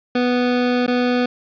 25% pulse tone with dropouts, 246.9 Hz, B3, in tune, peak -12 dBFS, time 0.15-1.26 s, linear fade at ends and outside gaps 5 ms, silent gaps 0.865-0.878 s, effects resampled to 11025 Hz + 7-bit

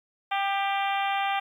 harmonic tone with a mistuned harmonic, 394.8 Hz, G4, 12 cents sharp, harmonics 2 / 3 / 4 / 5 / 6 / 7 / 8 / 9, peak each -26 / -33 / -36 / -36 / -35 / -38 / -38 / -43 dBFS, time 0.31-1.4 s, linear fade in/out 10 ms, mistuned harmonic 3, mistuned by +18 cents, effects 10-bit

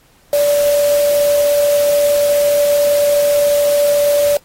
sine tone in noise, 580 Hz, D5, 22 cents flat, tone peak -10 dBFS, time 0.33-4.37 s, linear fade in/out 2 ms, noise white, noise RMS -25 dBFS, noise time 0.33-4.37 s, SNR +12 dB, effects pink hiss -52 dBFS RMS until 4.44 s + AAC 48 kbps

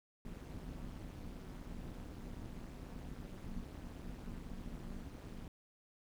brown noise with amplitude modulation, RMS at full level -43 dBFS, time 0.25-5.48 s, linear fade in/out 2 ms, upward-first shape sine, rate 207 Hz, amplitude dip 95%, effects none

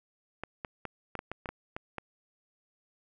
clicks, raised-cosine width 0.5 ms, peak -21 dBFS, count 10, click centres 0.436 / 0.648 / 0.853 / 1.153 / 1.191 / 1.316 / 1.458 / 1.49 / 1.765 / 1.983 s, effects none

